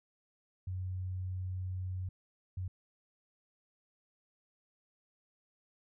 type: tone bursts at uneven times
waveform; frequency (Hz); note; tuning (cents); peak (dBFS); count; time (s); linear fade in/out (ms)
sine; 92.4; F#2; -2; -35; 2; 0.67-2.09 / 2.57-2.68; 5
effects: none